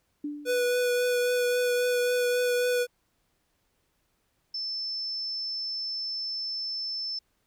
sine tone with exponential decay, 293.7 Hz, D4, in tune, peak -28 dBFS, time 0.24-0.84 s, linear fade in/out 5 ms, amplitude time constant 130 ms
square tone with vibrato, 491.9 Hz, B4, 7 cents flat, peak -24 dBFS, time 0.45-2.87 s, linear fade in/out 50 ms, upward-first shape triangle, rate 3.7 Hz, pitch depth 14 cents each way
sine tone, 5290 Hz, E8, 5 cents sharp, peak -30 dBFS, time 4.54-7.19 s, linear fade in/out 5 ms
effects pink hiss -73 dBFS RMS until 7.46 s

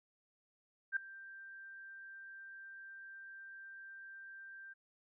sine tone with ADSR envelope, 1576 Hz, G6, 9 cents sharp, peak -29 dBFS, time 0.92-4.74 s, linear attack 45 ms, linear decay 4 ms, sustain -20 dB, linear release 18 ms, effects none

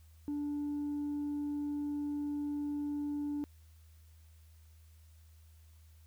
triangle tone with tanh clipping, 291.5 Hz, D4, 13 cents flat, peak -34 dBFS, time 0.28-3.44 s, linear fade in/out 0 ms, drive 6 dB, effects added 79 Hz sine -56 dBFS peak until 6.06 s + white hiss -70 dBFS RMS until 6.06 s

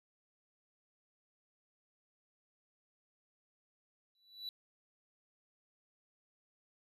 triangle tone with exponential growth, 3951 Hz, B7, in tune, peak -36 dBFS, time 4.15-4.49 s, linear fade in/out 1 ms, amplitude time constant 72 ms, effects resampled to 32000 Hz

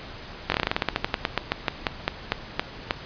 slowing click train, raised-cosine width 0.3 ms, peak -5 dBFS, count 23, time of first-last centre 0.5-2.909 s, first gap 20 ms, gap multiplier 1.14, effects pink hiss -40 dBFS RMS until 3.05 s + resampled to 11025 Hz

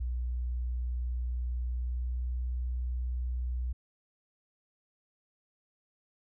sine tone with pitch glide, 61 to 61.67 Hz, B1 to B1, -21 to -2 cents, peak -30 dBFS, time 0-3.73 s, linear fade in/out 10 ms, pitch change +19 cents, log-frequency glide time 1.7-2.26 s, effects none

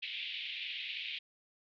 pink band-pass noise, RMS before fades -41 dBFS, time 0.02-1.19 s, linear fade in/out 10 ms, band 2300 to 3700 Hz, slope 48 dB/octave, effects none

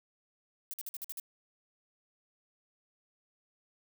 violet noise bursts, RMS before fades -40 dBFS, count 7, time 0.71-1.198 s, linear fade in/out 0 ms, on 26 ms, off 51 ms, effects none

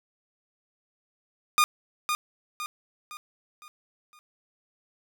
sawtooth tone with echo, 1220 Hz, D#6, 34 cents flat, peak -14 dBFS, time 1.58-1.64 s, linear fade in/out 0 ms, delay 510 ms, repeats 5, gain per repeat -7 dB, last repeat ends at 4.19 s, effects none

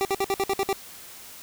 25% pulse tone bursts, 391.3 Hz, G4, 3 cents flat, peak -18 dBFS, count 8, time 0.01-0.728 s, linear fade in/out 0 ms, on 39 ms, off 58 ms, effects white hiss -44 dBFS RMS until 1.42 s

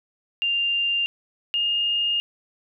sine tone pair in turn, 2794 / 2833 Hz, F7 / F7, 0 / +24 cents, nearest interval unison, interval 24 cents, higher second, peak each -20 dBFS, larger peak neither, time 0.42-1.06 / 1.54-2.2 s, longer second, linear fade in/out 0 ms, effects none

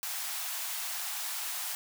white high-pass noise, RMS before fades -36 dBFS, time 0.03-1.75 s, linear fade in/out 0 ms, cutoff 650 Hz, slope 96 dB/octave, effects none

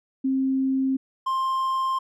sine / triangle tone pair in turn, 265.7 / 1054.5 Hz, C4 / C6, +27 / +13 cents, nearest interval 2 octaves, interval 2386 cents, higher second, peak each -20 dBFS, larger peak neither, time 0.24-0.97 / 1.26-1.99 s, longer neither, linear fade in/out 10 ms, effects none

